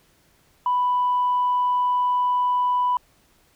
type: tone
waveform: sine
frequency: 990 Hz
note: B5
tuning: 4 cents sharp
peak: -17 dBFS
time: 0.66-2.97 s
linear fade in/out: 2 ms
effects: tanh soft clip ceiling -14 dBFS + pink hiss -60 dBFS RMS until 3.55 s